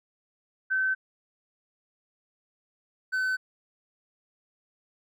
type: tone pair in turn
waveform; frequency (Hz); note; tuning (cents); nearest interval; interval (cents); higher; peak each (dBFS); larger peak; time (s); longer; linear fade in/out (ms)
sine / triangle; 1534 / 1519; G6 / F#6; -38 / +45; unison; 17; first; -23; neither; 0.7-0.95 / 3.12-3.37; neither; 20
effects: none